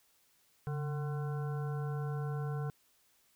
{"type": "harmonic tone with a mistuned harmonic", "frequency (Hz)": 150, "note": "D3", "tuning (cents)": 37, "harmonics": [1, 3, 5, 7, 9, 10], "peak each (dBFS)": [-34, -44, -48, -51, -53, -54], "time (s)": [0.67, 2.7], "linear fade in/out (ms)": 0, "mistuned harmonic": 1, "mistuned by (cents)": -91, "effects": ["white hiss -70 dBFS RMS until 3.35 s"]}